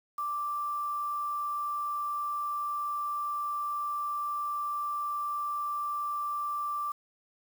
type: tone with quantisation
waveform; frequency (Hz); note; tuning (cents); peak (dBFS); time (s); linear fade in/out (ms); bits
sine; 1174.7; D6; 0; -30; 0.18-6.92; 5; 8
effects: none